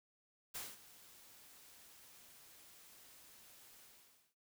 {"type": "noise with ADSR envelope", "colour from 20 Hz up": "white", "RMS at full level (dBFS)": -44, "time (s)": [0.54, 4.35], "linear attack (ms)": 14, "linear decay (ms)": 210, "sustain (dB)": -17, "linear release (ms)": 540, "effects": []}